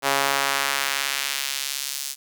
sawtooth tone with high-pass filter sweep, 138.6 Hz, C#3, in tune, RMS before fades -25 dBFS, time 0.02-2.16 s, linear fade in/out 50 ms, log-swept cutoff 690 to 5900 Hz, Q 0.83, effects none

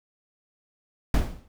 brown noise with exponential decay, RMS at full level -17 dBFS, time 1.14-1.48 s, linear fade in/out 2 ms, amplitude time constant 73 ms, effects none

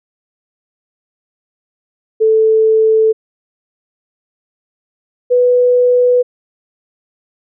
sine tone pair in turn, 440 / 493.9 Hz, A4 / B4, 0 / 0 cents, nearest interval major second, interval 200 cents, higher second, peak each -7 dBFS, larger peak neither, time 2.2-3.13 / 5.3-6.23 s, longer neither, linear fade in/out 20 ms, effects none

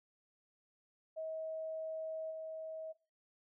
sine tone with level steps, 638 Hz, D#5, 43 cents sharp, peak -39 / -42 dBFS, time 1.16-2.93 s, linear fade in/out 20 ms, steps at 2.3 s, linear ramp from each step 20 ms, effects noise-tail reverb RT60 0.3 s tail -18 dB re dry

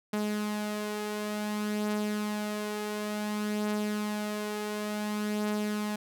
sawtooth beating tone pair, 210 / 210.56 Hz, G#3 / G#3, +19 / +24 cents, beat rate 0.56 Hz, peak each -27 / -34 dBFS, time 0.13-5.96 s, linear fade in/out 5 ms, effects none

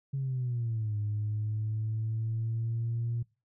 sine exponential two-way sweep, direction down then up, 138.59 to 104.2 to 118.1 Hz, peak -28 dBFS, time 0.13-3.23 s, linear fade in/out 10 ms, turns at 0.97 s, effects noise-tail reverb RT60 0.3 s tail -23 dB re dry + tanh soft clip ceiling -25 dBFS

